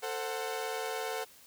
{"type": "chord", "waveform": "sawtooth", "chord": "F# diminished", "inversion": "first", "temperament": "equal with one note detuned", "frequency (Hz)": [445.9, 523.3, 740], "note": ["A4", "C5", "F#5"], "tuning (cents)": [23, 0, 0], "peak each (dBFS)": [-33, -36, -35], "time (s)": [0.02, 1.25], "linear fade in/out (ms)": 20, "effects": ["white hiss -57 dBFS RMS until 1.46 s"]}